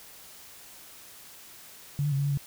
sine tone with pitch steps, 143.2 / 147.7 / 136.8 / 141.2 / 142.7 / 140.2 Hz, D3 / D3 / C#3 / C#3 / D3 / C#3, -43 / +10 / -23 / +32 / -49 / +20 cents, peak -24 dBFS, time 1.99-2.374 s, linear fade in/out 0 ms, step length 64 ms, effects white hiss -49 dBFS RMS until 2.46 s

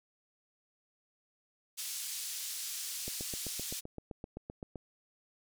pink band-pass noise, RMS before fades -40 dBFS, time 1.77-3.81 s, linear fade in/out 20 ms, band 4800 to 14000 Hz, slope 12 dB/octave
click train, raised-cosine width 2 ms, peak -28 dBFS, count 14, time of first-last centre 3.08-4.757 s, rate 7.75 Hz
effects none

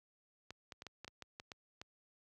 clicks, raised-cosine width 0.2 ms, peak -30 dBFS, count 10, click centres 0.506 / 0.722 / 0.821 / 0.867 / 1.046 / 1.079 / 1.223 / 1.399 / 1.518 / 1.815 s, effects high-pass 60 Hz 12 dB/octave

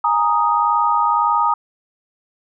sine chord, Ab suspended second, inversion none, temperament equal, 830.6 / 932.3 / 1244.5 Hz, Ab5 / Bb5 / Eb6, 0 / 0 / 0 cents, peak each -21 / -17 / -17 dBFS, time 0.04-1.54 s, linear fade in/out 5 ms, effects none

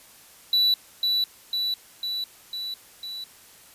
triangle tone with echo, 3951 Hz, B7, in tune, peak -16 dBFS, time 0.53-0.74 s, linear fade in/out 2 ms, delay 500 ms, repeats 5, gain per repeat -3 dB, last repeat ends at 3.24 s, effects white hiss -51 dBFS RMS until 3.74 s + resampled to 32000 Hz

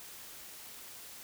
silence, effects white hiss -49 dBFS RMS until 1.23 s

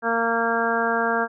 harmonic tone, 230.4 Hz, A#3, 20 cents flat, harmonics 1 / 2 / 3 / 4 / 5 / 6 / 7, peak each -29 / -26 / -26 / -28 / -30 / -27 / -26 dBFS, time 0.02-1.28 s, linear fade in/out 50 ms, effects none

